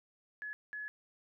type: tone bursts at uneven times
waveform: sine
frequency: 1699 Hz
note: G#6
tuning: 39 cents sharp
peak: -39 dBFS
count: 2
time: 0.42-0.53 / 0.73-0.88 s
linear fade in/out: 0 ms
effects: none